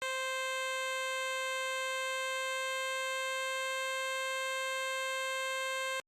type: tone with pitch glide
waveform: 10% pulse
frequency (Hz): 523.3 to 526.6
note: C5 to C5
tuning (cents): 0 to +11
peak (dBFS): -25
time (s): 0.02-6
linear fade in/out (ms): 0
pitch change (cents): +11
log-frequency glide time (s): 1.58-3.94
effects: low-pass 9000 Hz 12 dB/octave + Opus 48 kbps